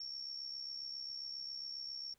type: tone with amplitude modulation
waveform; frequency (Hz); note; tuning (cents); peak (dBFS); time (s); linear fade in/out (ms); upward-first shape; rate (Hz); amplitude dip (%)
sine; 5480; F8; -34; -39; 0-2.14; 5; sine; 67.4; 65
effects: pink hiss -75 dBFS RMS until 2.18 s